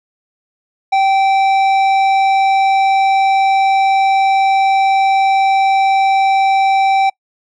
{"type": "tone with tanh clipping", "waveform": "sine", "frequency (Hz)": 777, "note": "G5", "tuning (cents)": -16, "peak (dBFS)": -11, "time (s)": [0.92, 7.1], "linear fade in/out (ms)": 10, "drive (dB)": 11, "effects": ["noise-tail reverb RT60 0.1 s tail -26 dB re dry"]}